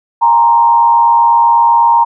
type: tone with frequency modulation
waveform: sine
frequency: 932 Hz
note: A#5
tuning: 1 cent flat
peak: -5 dBFS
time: 0.21-2.05 s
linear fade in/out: 20 ms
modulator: 108 Hz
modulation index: 0.56
effects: none